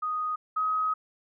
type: tone pair in turn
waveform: sine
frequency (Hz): 1244.5 / 1265.5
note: D#6 / D#6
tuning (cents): 0 / +29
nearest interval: unison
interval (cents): 29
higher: second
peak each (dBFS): -27 / -24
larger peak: second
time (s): 0.02-0.36 / 0.56-0.94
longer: second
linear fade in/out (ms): 10
effects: none